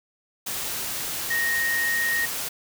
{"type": "tone in noise", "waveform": "sine", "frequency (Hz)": 1864.7, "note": "A#6", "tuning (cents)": 0, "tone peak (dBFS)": -22, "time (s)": [1.3, 2.26], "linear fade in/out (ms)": 10, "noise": "white", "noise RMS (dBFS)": -30, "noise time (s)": [0.46, 2.49], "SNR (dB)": 5, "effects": []}